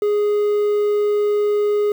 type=tone with quantisation; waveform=triangle; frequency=415.3 Hz; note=G#4; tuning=in tune; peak=-13 dBFS; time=0.02-1.92 s; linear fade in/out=2 ms; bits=7; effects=none